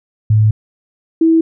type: tone pair in turn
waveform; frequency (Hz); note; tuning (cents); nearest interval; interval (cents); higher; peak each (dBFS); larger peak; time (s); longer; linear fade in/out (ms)
sine; 107.8 / 325.8; A2 / E4; -35 / -20; octave + perfect fifth; 1915; second; -7; neither; 0.3-0.51 / 1.21-1.41; first; 5
effects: none